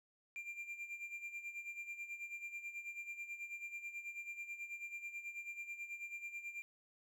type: tone with tremolo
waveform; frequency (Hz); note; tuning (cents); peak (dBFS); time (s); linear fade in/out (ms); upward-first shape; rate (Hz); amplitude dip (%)
triangle; 2382; D7; +24; -40; 0.36-6.62; 0; sine; 9.2; 70
effects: none